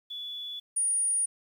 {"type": "tone pair in turn", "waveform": "sine", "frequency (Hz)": [3431, 9565], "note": ["A7", "D9"], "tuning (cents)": [-44, 31], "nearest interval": "octave + tritone", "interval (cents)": 1775, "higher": "second", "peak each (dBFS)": [-35, -24], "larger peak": "second", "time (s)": [[0.1, 0.6], [0.76, 1.26]], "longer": "neither", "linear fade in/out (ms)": 10, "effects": ["10-bit"]}